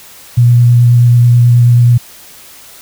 sine tone with vibrato, 120.5 Hz, B2, 42 cents flat, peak -3 dBFS, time 0.37-1.98 s, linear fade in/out 10 ms, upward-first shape sine, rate 9.3 Hz, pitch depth 12 cents each way, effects white hiss -36 dBFS RMS until 2.81 s

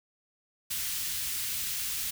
white band-stop noise, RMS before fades -33 dBFS, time 0.7-2.11 s, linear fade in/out 10 ms, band 140 to 2000 Hz, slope 12 dB/octave, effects none

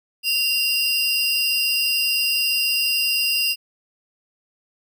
45% pulse tone pair together, 2775 / 4944 Hz, F7 / D#8, -12 / -12 cents, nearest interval minor seventh, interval 1000 cents, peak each -21 dBFS, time 0.23-3.56 s, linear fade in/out 50 ms, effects none

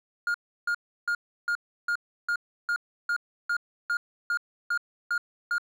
triangle tone bursts, 1418 Hz, F6, 26 cents sharp, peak -22 dBFS, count 14, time 0.27-5.582 s, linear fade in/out 2 ms, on 73 ms, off 330 ms, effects none

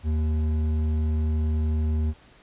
sine tone with hard clipping, 77.78 Hz, D#2, in tune, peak -23 dBFS, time 0.03-2.14 s, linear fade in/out 50 ms, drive 8 dB, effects pink hiss -54 dBFS RMS until 2.42 s + resampled to 8000 Hz

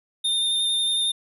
square tone with vibrato, 3629 Hz, A#7, 47 cents flat, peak -21 dBFS, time 0.24-1.12 s, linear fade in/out 10 ms, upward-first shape square, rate 11 Hz, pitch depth 11 cents each way, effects none

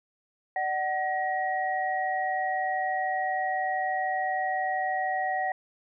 sine tone cluster, 599 / 752 / 1898 Hz, D5 / F#5 / A#6, +34 / +28 / +31 cents, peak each -36 / -27 / -32 dBFS, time 0.56-5.52 s, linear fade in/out 2 ms, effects none

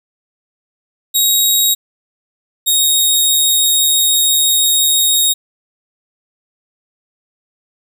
15% pulse tone pair in turn, 3795 / 3749 Hz, A#7 / A#7, +30 / +9 cents, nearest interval unison, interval 21 cents, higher first, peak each -3 dBFS, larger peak neither, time 1.14-1.75 / 2.66-5.34 s, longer second, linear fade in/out 20 ms, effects none

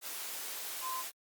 sine tone in noise, 1033 Hz, C6, 22 cents flat, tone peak -36 dBFS, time 0.81-1.04 s, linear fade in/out 50 ms, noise white, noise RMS -41 dBFS, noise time 0.01-1.12 s, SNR +2 dB, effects high-pass 400 Hz 12 dB/octave + Opus 48 kbps

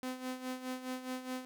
sawtooth tone with tremolo, 255.8 Hz, C4, 39 cents flat, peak -32 dBFS, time 0.03-1.45 s, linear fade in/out 0 ms, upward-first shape sine, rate 4.8 Hz, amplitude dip 70%, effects none

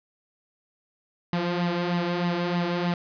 sawtooth tone with flanger, 174.61 Hz, F3, in tune, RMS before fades -26 dBFS, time 1.33-2.94 s, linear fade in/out 2 ms, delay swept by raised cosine 1 to 3.9 ms, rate 3.2 Hz, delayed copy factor +0.6, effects resampled to 11025 Hz + 9-bit

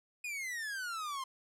45% pulse exponential sweep, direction down, 2500 to 1038 Hz, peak -37 dBFS, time 0.24-1.24 s, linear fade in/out 5 ms, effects low-pass 12000 Hz 12 dB/octave

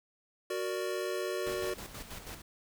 square chord, Gb augmented, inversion none, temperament equal, 370 / 466.2 / 587.3 Hz, Gb4 / Bb4 / D5, 0 / 0 / 0 cents, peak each -36 / -39 / -39 dBFS, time 0.5-1.74 s, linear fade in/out 5 ms
pink noise with tremolo, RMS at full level -43 dBFS, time 1.46-2.42 s, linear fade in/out 5 ms, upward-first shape square, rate 6.2 Hz, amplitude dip 55%
effects none

